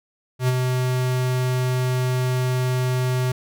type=tone with ADSR envelope; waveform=square; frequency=127.2 Hz; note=C3; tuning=48 cents flat; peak=-16 dBFS; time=0.39-3.32 s; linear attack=91 ms; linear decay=33 ms; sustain=-4 dB; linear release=5 ms; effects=none